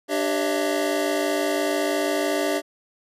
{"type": "tone cluster", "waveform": "square", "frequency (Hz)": [296.6, 390.6, 558, 618, 672], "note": ["D4", "G4", "C#5", "D#5", "E5"], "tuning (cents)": [17, -6, 11, -12, 33], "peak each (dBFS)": [-28, -28, -30, -29, -29], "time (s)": [0.08, 2.62], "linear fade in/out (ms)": 50, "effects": ["resampled to 32000 Hz"]}